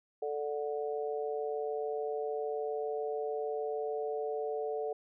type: chord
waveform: sine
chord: D major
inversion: second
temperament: just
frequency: 440.5 / 587.3 / 734.2 Hz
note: A4 / D5 / F#5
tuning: +2 / 0 / -14 cents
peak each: -34 / -40 / -40 dBFS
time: 0.22-4.93 s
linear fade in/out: 5 ms
effects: none